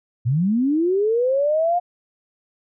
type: linear sweep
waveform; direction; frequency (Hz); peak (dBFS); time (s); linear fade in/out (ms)
sine; up; 110 to 718; -16; 0.25-1.8; 20
effects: none